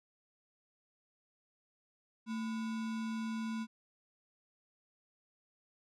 sine tone with sample-and-hold, 223.1 Hz, A3, 24 cents sharp, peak -35 dBFS, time 2.26-3.67 s, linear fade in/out 50 ms, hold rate 1225 Hz, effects low-pass 6000 Hz 12 dB/octave

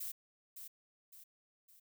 violet noise with echo, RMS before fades -42 dBFS, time 0-0.12 s, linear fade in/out 10 ms, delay 560 ms, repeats 3, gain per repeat -7 dB, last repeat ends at 1.8 s, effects none

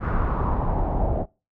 brown noise with low-pass filter sweep, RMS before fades -23 dBFS, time 0-1.26 s, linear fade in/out 50 ms, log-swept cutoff 1400 to 650 Hz, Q 3.7, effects noise-tail reverb RT60 0.3 s tail -24 dB re dry

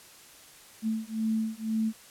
sine beating tone pair, 220 / 222 Hz, A3 / A3, 0 / +16 cents, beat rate 2 Hz, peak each -30 dBFS, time 0.82-1.93 s, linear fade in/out 50 ms, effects white hiss -52 dBFS RMS until 2.1 s + low-pass 12000 Hz 12 dB/octave

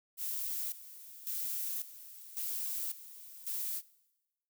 violet noise with tremolo, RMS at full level -37 dBFS, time 0.17-3.82 s, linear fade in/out 50 ms, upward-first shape square, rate 0.91 Hz, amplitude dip 80%, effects noise-tail reverb RT60 1.0 s tail -21 dB re dry

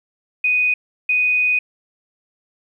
sine tone bursts at uneven times, 2489 Hz, D#7, in tune, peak -14 dBFS, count 2, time 0.44-0.74 / 1.09-1.59 s, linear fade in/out 5 ms, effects 9-bit

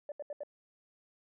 sine tone bursts, 584 Hz, D5, 10 cents flat, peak -36 dBFS, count 4, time 0.09-0.434 s, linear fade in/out 2 ms, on 29 ms, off 76 ms, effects tanh soft clip ceiling -32 dBFS

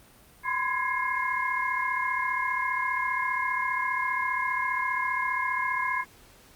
sine tone cluster, 1007 / 1042 / 1662 / 2141 Hz, B5 / C6 / G#6 / C7, +33 / -7 / +1 / +39 cents, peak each -31 dBFS, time 0.43-6.05 s, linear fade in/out 50 ms, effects pink hiss -55 dBFS RMS until 6.55 s + Opus 32 kbps

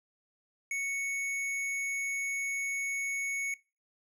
square tone, 2217 Hz, C#7, in tune, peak -32 dBFS, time 0.71-3.54 s, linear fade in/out 2 ms, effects noise-tail reverb RT60 0.3 s tail -22 dB re dry + low-pass 12000 Hz 12 dB/octave

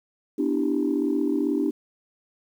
sine chord, E minor seventh, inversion second, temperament equal, 246.9 / 293.7 / 329.6 / 392 Hz, B3 / D4 / E4 / G4, 0 / 0 / 0 / 0 cents, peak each -28 / -23 / -28 / -28 dBFS, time 0.38-1.71 s, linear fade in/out 10 ms, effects tanh soft clip ceiling -13 dBFS + 9-bit

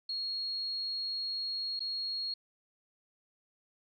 sine tone with dropouts, 4296 Hz, C8, 45 cents sharp, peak -33 dBFS, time 0.09-2.34 s, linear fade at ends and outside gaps 5 ms, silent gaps 1.794-1.804 s, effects none

